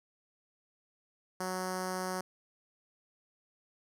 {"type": "tone with notch filter", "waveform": "5% pulse", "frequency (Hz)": 185, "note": "F#3", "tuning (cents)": 0, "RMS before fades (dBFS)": -36, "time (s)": [1.4, 2.21], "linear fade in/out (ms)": 5, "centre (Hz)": 2500, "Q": 0.66, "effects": ["low-pass 12000 Hz 12 dB/octave"]}